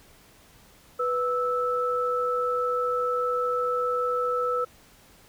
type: tone pair together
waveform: sine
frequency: 493.9 / 1312.5 Hz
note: B4 / E6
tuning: 0 / -8 cents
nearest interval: octave + perfect fourth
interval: 1692 cents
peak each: -26 dBFS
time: 0.99-4.65 s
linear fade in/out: 10 ms
effects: pink hiss -55 dBFS RMS until 5.28 s